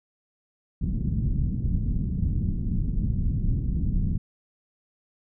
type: low-pass noise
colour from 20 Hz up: pink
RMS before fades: -25 dBFS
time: 0.81-4.18 s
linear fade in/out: 10 ms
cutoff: 210 Hz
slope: 24 dB/octave
effects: none